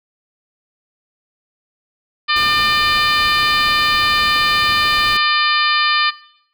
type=harmonic tone; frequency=600 Hz; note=D5; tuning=37 cents sharp; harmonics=2 / 3 / 4 / 5 / 6 / 7 / 8; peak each=-18 / -20 / -21 / -22 / -23 / -23 / -24 dBFS; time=2.28-6.11 s; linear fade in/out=20 ms
type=noise; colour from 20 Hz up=pink; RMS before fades=-30 dBFS; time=2.36-5.17 s; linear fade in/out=2 ms
type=noise with exponential decay; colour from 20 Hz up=brown; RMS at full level=-29 dBFS; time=2.6-3.06 s; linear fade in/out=2 ms; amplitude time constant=100 ms
effects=noise-tail reverb RT60 0.7 s tail -18 dB re dry